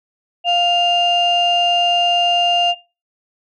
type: tone pair together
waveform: sine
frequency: 701 / 2804 Hz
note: F5 / F7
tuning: +6 / +6 cents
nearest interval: 2 octaves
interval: 2400 cents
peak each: -14 dBFS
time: 0.44-2.75 s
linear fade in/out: 50 ms
effects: noise-tail reverb RT60 0.3 s tail -19 dB re dry + tanh soft clip ceiling -8 dBFS